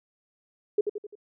sine tone with echo, 415.4 Hz, G#4, in tune, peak -18 dBFS, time 0.78-0.81 s, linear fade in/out 5 ms, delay 86 ms, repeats 4, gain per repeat -6 dB, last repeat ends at 1.154 s, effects none

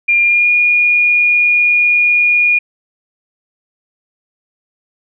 sine tone with pitch glide, 2400 to 2436 Hz, D7 to D#7, +37 to -37 cents, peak -8 dBFS, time 0.08-2.59 s, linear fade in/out 10 ms, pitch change +26 cents, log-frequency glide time 0.24-0.5 s, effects none

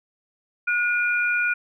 sine tone pair together, 1447 / 2412 Hz, F#6 / D7, -39 / +46 cents, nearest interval major sixth, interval 885 cents, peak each -21 / -24 dBFS, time 0.67-1.54 s, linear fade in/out 10 ms, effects none

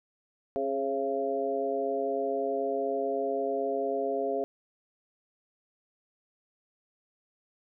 harmonic tone with a mistuned harmonic, 136 Hz, C#3, 33 cents flat, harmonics 2 / 3 / 4 / 5, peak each -37 / -31 / -33 / -32 dBFS, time 0.56-4.44 s, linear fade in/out 0 ms, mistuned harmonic 3, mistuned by +29 cents, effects none

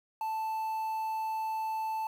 triangle tone with quantisation, 880 Hz, A5, in tune, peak -29 dBFS, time 0.21-2.07 s, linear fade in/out 2 ms, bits 9, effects none

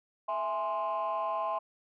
sine chord, E augmented, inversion none, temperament equal, 659.3 / 830.6 / 1046.5 Hz, E5 / G#5 / B#5, 0 / 0 / 0 cents, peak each -33 / -34 / -31 dBFS, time 0.28-1.59 s, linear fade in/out 10 ms, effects tanh soft clip ceiling -25 dBFS

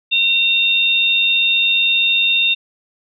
sine tone pair together, 2734 / 3649 Hz, F7 / A#7, -37 / -38 cents, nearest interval perfect fourth, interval 499 cents, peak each -15 dBFS, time 0.11-2.55 s, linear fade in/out 20 ms, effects none

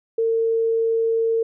sine tone, 453.8 Hz, A#4, 47 cents flat, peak -17 dBFS, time 0.18-1.43 s, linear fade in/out 5 ms, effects none

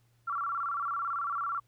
sine tone with vibrato, 1251 Hz, D#6, 9 cents sharp, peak -30 dBFS, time 0.27-1.6 s, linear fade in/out 10 ms, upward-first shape square, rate 18 Hz, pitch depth 150 cents each way, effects added 118 Hz sine -65 dBFS peak until 1.67 s + pink hiss -73 dBFS RMS until 1.67 s

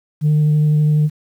sine tone with vibrato, 151.3 Hz, D#3, 48 cents flat, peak -9 dBFS, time 0.21-1.1 s, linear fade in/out 50 ms, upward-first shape triangle, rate 12 Hz, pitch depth 12 cents each way, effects tanh soft clip ceiling -9 dBFS + 8-bit

